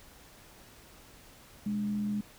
sine tone with frequency modulation, 207.6 Hz, G#3, in tune, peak -29 dBFS, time 1.66-2.21 s, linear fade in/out 5 ms, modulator 85 Hz, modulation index 0.26, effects pink hiss -55 dBFS RMS until 2.38 s

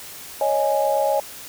sine chord, C# suspended second, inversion none, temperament equal, 554.4 / 622.3 / 830.6 Hz, C#5 / D#5 / G#5, 0 / 0 / 0 cents, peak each -21 / -22 / -22 dBFS, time 0.41-1.2 s, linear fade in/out 2 ms, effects white hiss -38 dBFS RMS until 1.48 s

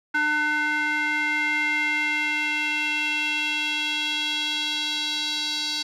square tone with band-pass filter sweep, 300.8 Hz, D4, 42 cents sharp, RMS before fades -25 dBFS, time 0.14-5.83 s, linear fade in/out 10 ms, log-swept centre 1600 to 4300 Hz, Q 4, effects none

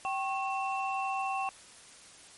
sine tone cluster, 775 / 1088 / 2694 Hz, G5 / C#6 / E7, -20 / -33 / +37 cents, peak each -32 / -35 / -38 dBFS, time 0.05-1.49 s, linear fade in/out 0 ms, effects white hiss -53 dBFS RMS until 2.37 s + MP3 48 kbps

